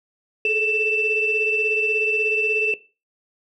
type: tone cluster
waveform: sine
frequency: 425.4 / 441.9 / 2659 Hz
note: G#4 / A4 / E7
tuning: +42 / +7 / +14 cents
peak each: -24 / -27 / -18 dBFS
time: 0.45-2.74 s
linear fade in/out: 2 ms
effects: noise-tail reverb RT60 0.3 s tail -17 dB re dry + tanh soft clip ceiling -10 dBFS